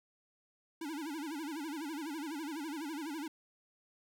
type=tone with vibrato; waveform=square; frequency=304.2 Hz; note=D#4; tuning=39 cents flat; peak=-39 dBFS; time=0.81-3.28 s; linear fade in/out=5 ms; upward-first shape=sine; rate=12 Hz; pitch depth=160 cents each way; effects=none